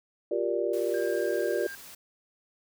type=chord; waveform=sine; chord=G minor seventh; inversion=third; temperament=just; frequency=352.8 / 392 / 470.4 / 588 Hz; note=F4 / G4 / Bb4 / D5; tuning=+18 / 0 / +16 / +2 cents; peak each=-31 dBFS; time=0.31-1.67 s; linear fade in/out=5 ms
type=noise; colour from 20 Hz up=white; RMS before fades=-47 dBFS; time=0.73-1.95 s; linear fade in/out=5 ms
type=tone; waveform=triangle; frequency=1600 Hz; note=G6; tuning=35 cents sharp; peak=-37 dBFS; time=0.94-1.75 s; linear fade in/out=0 ms
effects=none